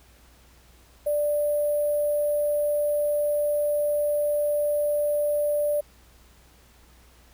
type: tone with sample-and-hold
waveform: sine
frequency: 590 Hz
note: D5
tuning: 8 cents sharp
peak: -21 dBFS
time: 1.06-5.81 s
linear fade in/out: 10 ms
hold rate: 11025 Hz
effects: added 60 Hz sine -55 dBFS peak until 7.33 s + pink hiss -57 dBFS RMS until 7.33 s